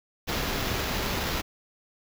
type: noise with sample-and-hold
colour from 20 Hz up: pink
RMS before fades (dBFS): -29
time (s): 0.27-1.42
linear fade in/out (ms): 20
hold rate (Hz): 8820
effects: none